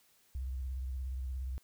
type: tone with vibrato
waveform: sine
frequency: 64.7 Hz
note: C2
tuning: 19 cents flat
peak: -35 dBFS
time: 0.35-1.58 s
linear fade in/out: 0 ms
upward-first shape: sine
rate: 17 Hz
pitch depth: 100 cents each way
effects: white hiss -68 dBFS RMS until 1.63 s